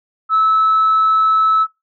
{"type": "tone", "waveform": "sine", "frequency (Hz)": 1303, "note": "E6", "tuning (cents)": -20, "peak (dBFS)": -9, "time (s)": [0.29, 1.67], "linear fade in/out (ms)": 50, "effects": ["noise-tail reverb RT60 0.2 s tail -19 dB re dry", "tanh soft clip ceiling -7 dBFS"]}